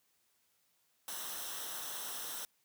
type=noise with comb filter; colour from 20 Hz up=white; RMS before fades=-42 dBFS; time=1.08-2.45 s; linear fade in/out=0 ms; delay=0.43 ms; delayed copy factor=-0.65; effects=white hiss -75 dBFS RMS until 2.64 s + high-pass 60 Hz 12 dB/octave